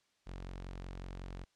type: tone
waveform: sawtooth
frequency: 45.43 Hz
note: F#1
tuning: 31 cents flat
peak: -39 dBFS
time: 0.26-1.45 s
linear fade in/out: 20 ms
effects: white hiss -75 dBFS RMS until 1.55 s + low-pass 6000 Hz 12 dB/octave